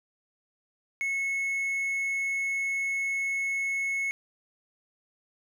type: tone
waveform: triangle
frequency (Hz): 2191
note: C#7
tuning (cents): -21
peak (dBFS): -25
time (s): 1.01-4.11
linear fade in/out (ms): 0
effects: 11-bit